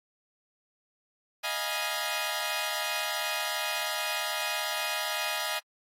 10% pulse chord, F half-diminished seventh, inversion third, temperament equal with one note detuned, 622.3 / 698.5 / 830.6 / 967.4 Hz, Eb5 / F5 / Ab5 / Cb6, 0 / 0 / 0 / -36 cents, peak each -26 / -28 / -26 / -28 dBFS, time 1.43-5.6 s, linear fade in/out 20 ms, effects AAC 48 kbps

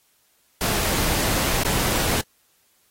pink noise with dropouts, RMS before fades -23 dBFS, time 0.61-2.21 s, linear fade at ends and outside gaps 2 ms, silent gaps 1.636-1.648 s, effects white hiss -63 dBFS RMS until 2.9 s + AAC 48 kbps

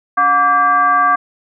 sine tone with frequency modulation, 1160 Hz, D6, 22 cents flat, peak -9 dBFS, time 0.17-1.16 s, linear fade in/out 10 ms, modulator 439 Hz, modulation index 0.81, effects none

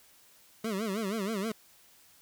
25% pulse tone with vibrato, 207.7 Hz, G#3, in tune, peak -27 dBFS, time 0.64-1.52 s, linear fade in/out 5 ms, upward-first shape sine, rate 6.3 Hz, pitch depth 170 cents each way, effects white hiss -60 dBFS RMS until 2.21 s

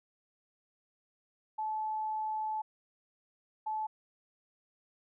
sine tone bursts at uneven times, 866 Hz, A5, 28 cents flat, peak -32 dBFS, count 2, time 1.58-2.62 / 3.66-3.87 s, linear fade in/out 10 ms, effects none

